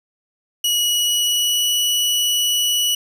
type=tone with pitch glide; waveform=sawtooth; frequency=2913 to 2942 Hz; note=F#7 to F#7; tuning=-28 to -11 cents; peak=-13 dBFS; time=0.64-2.95 s; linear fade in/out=5 ms; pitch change=+17 cents; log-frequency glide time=0.78-1.66 s; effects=none